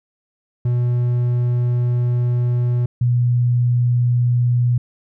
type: tone pair in turn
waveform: triangle / sine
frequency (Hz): 121.9 / 121.9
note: B2 / B2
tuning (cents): -22 / -22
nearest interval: unison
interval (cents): 0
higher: neither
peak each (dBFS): -13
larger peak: neither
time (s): 0.65-2.86 / 3.01-4.78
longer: first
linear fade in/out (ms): 5
effects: none